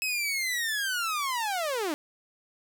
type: linear sweep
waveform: sawtooth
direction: down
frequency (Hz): 2583 to 281.3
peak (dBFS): -24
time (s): 0.02-1.94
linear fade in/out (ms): 0
effects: none